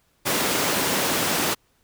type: high-pass noise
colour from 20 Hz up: pink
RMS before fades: -23 dBFS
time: 0.25-1.55 s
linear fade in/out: 20 ms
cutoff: 210 Hz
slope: 12 dB/octave
effects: pink hiss -65 dBFS RMS until 1.83 s